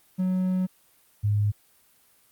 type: tone pair in turn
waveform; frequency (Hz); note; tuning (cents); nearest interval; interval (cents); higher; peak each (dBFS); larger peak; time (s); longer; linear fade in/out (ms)
triangle / sine; 185 / 103.83; F#3 / G#2; 0 / 0; minor seventh; 1000; first; -20; neither; 0.18-0.67 / 1.23-1.52; first; 20
effects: white hiss -61 dBFS RMS until 2.31 s + Opus 32 kbps